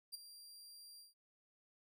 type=tone with ADSR envelope; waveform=sawtooth; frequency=4749 Hz; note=D8; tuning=18 cents sharp; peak=-39 dBFS; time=0.12-1.14 s; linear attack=24 ms; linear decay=15 ms; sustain=-13 dB; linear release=150 ms; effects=none